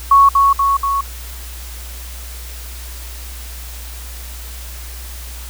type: tone with echo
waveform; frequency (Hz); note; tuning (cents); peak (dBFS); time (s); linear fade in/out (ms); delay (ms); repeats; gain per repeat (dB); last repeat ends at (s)
sine; 1108.7; C#6; 0; -5; 0.11-0.29; 5; 240; 3; -3; 1.01
effects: added 60 Hz sine -29 dBFS peak until 5.49 s + white hiss -35 dBFS RMS until 5.49 s